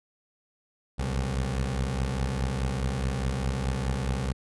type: beating tone pair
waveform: 20% pulse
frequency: 61.74 / 66.54 Hz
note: B1 / C2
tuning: 0 / +30 cents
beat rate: 4.8 Hz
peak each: -27 / -23 dBFS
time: 0.98-4.33 s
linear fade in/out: 20 ms
effects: resampled to 24000 Hz